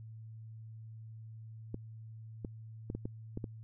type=clicks; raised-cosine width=3 ms; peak=-25 dBFS; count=7; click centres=1.744 / 2.448 / 2.901 / 2.95 / 3.055 / 3.374 / 3.442 s; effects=added 111 Hz sine -46 dBFS peak until 3.63 s